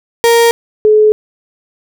35% pulse / sine tone pair in turn, 466.2 / 427.6 Hz, A#4 / A4, 0 / -49 cents, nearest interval minor second, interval 149 cents, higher first, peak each -4 dBFS, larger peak neither, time 0.24-0.51 / 0.85-1.12 s, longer neither, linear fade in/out 0 ms, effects none

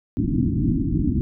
white low-pass noise, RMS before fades -21 dBFS, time 0.17-1.21 s, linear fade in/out 0 ms, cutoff 330 Hz, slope 96 dB/octave, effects none

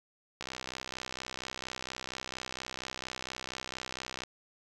click train, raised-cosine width 0.2 ms, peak -20 dBFS, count 247, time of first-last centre 0.41-4.236 s, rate 64.3 Hz, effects none

